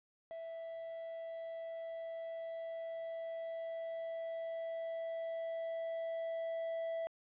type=tone with level ramp; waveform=triangle; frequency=659.3 Hz; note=E5; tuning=in tune; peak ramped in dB=-41 to -34 dBFS; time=0.31-7.07 s; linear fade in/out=0 ms; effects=resampled to 8000 Hz + 12-bit